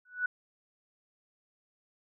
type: tone with exponential growth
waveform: sine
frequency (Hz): 1479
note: F#6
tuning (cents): -1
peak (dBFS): -24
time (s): 0.05-0.26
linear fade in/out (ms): 5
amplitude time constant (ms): 44
effects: none